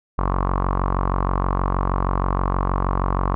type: tone with low-pass filter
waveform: sawtooth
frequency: 46.33 Hz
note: F#1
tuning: 3 cents sharp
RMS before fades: -21 dBFS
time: 0.18-3.35 s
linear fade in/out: 0 ms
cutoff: 1100 Hz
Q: 6.4
effects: none